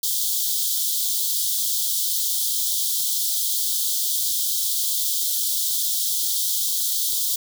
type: high-pass noise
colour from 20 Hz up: white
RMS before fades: -23 dBFS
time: 0.03-7.36 s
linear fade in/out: 5 ms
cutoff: 3200 Hz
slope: 96 dB/octave
effects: none